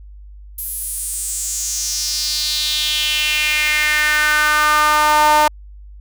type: tone with high-pass filter sweep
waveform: sawtooth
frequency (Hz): 302.1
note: D4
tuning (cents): +49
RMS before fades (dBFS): -17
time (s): 0.58-5.48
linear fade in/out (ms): 5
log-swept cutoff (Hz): 12000 to 810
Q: 3.8
effects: added 50 Hz sine -35 dBFS peak until 6 s